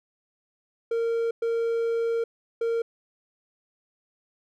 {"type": "tone bursts at uneven times", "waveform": "triangle", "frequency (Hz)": 461.3, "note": "A#4", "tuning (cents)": -18, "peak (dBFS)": -21, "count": 3, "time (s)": [[0.91, 1.31], [1.42, 2.24], [2.61, 2.82]], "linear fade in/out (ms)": 5, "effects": []}